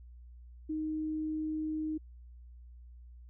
sine tone, 310.8 Hz, D#4, 2 cents flat, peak -32 dBFS, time 0.69-1.98 s, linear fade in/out 10 ms, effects added 60 Hz sine -49 dBFS peak until 3.29 s

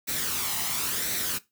white noise with flanger, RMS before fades -29 dBFS, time 0.07-1.39 s, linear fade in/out 20 ms, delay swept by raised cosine 0.5 to 1.01 ms, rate 0.96 Hz, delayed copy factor +0.5, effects noise-tail reverb RT60 0.2 s tail -18 dB re dry + high-pass 60 Hz 12 dB/octave

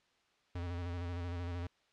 square tone with vibrato, 87.31 Hz, F2, in tune, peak -38 dBFS, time 0.55-1.67 s, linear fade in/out 5 ms, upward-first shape square, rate 13 Hz, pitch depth 35 cents each way, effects white hiss -72 dBFS RMS until 1.92 s + low-pass 4000 Hz 12 dB/octave

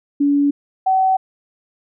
sine tone pair in turn, 285.3 / 758.8 Hz, C#4 / F#5, +50 / +43 cents, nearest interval octave + perfect fourth, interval 1693 cents, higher second, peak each -12 dBFS, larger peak neither, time 0.2-0.51 / 0.86-1.17 s, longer neither, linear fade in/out 10 ms, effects none

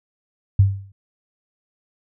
sine tone with exponential decay, 98 Hz, G2, in tune, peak -7 dBFS, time 0.59-0.92 s, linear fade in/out 5 ms, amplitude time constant 70 ms, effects none

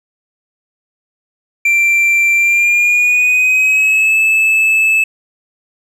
triangle tone with pitch glide, 2356 to 2614 Hz, D7 to E7, +5 to -15 cents, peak -7 dBFS, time 1.65-5.04 s, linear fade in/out 5 ms, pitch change +180 cents, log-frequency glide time 2.35-4.18 s, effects none

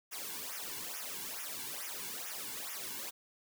white noise with flanger, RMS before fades -42 dBFS, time 0.11-3.11 s, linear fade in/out 20 ms, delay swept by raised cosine 0.23 to 1.63 ms, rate 2.3 Hz, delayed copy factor -0.95, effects none

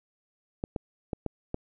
clicks, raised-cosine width 2 ms, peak -17 dBFS, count 5, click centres 0.639 / 0.762 / 1.132 / 1.263 / 1.544 s, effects none

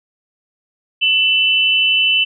sine tone pair together, 2668 / 3000 Hz, E7 / F#7, +20 / +23 cents, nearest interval major second, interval 203 cents, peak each -14 dBFS, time 1.01-2.25 s, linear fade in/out 20 ms, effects none

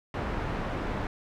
pink low-pass noise, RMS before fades -32 dBFS, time 0.14-1.07 s, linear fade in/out 2 ms, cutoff 1700 Hz, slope 12 dB/octave, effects none

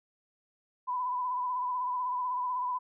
sine tone with vibrato, 998 Hz, B5, 18 cents sharp, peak -29 dBFS, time 0.87-2.79 s, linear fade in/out 20 ms, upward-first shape sine, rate 16 Hz, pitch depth 35 cents each way, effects none

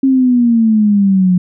sine exponential sweep, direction down, 271 to 178.3 Hz, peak -7 dBFS, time 0.03-1.38 s, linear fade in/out 5 ms, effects none

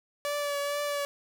sawtooth tone with vibrato, 576 Hz, D5, 34 cents flat, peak -25 dBFS, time 0.25-1.05 s, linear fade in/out 0 ms, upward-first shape triangle, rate 2.2 Hz, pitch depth 26 cents each way, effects none

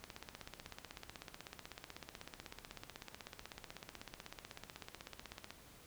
click train, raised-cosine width 0.2 ms, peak -29 dBFS, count 89, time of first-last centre 0.04-5.506 s, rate 16.1 Hz, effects pink hiss -60 dBFS RMS until 5.86 s

